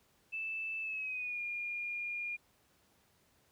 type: tone with pitch glide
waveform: sine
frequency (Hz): 2637 to 2418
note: E7 to D7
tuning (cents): 0 to +50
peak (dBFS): -36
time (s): 0.32-2.37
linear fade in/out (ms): 20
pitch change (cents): -150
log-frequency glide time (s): 0.81-1.41
effects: pink hiss -70 dBFS RMS until 3.51 s + high-pass 60 Hz 12 dB/octave